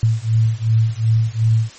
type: beating tone pair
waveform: sine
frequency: 110.7 / 113.4 Hz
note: A2 / A#2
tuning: +11 / -47 cents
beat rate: 2.7 Hz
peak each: -16 / -16 dBFS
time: 0.03-1.7 s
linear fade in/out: 0 ms
effects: white hiss -40 dBFS RMS until 1.78 s + MP3 32 kbps